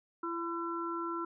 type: harmonic tone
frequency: 337.5 Hz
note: E4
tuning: 41 cents sharp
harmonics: 1 / 3 / 4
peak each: -37 / -40 / -38 dBFS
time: 0.23-1.25 s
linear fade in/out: 5 ms
effects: none